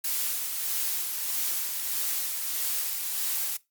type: noise with tremolo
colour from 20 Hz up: blue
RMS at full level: -28 dBFS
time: 0.04-3.57 s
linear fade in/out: 5 ms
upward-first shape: sine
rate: 1.6 Hz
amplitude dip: 35%
effects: noise-tail reverb RT60 0.2 s tail -20 dB re dry + Opus 48 kbps